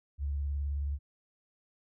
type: tone with vibrato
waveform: sine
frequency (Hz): 71.1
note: C#2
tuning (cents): +45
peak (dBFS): -30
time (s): 0.18-0.99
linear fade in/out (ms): 50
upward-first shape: sine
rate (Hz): 19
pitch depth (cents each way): 59
effects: none